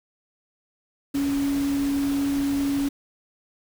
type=tone in noise; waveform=sine; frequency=280 Hz; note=C#4; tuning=18 cents sharp; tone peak=-21 dBFS; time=1.14-2.89 s; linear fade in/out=10 ms; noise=pink; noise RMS=-36 dBFS; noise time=1.14-2.89 s; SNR=+12 dB; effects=none